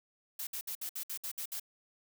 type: noise bursts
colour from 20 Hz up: blue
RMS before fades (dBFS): -39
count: 9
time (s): 0.39-1.598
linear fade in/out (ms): 5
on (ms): 80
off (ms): 61
effects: none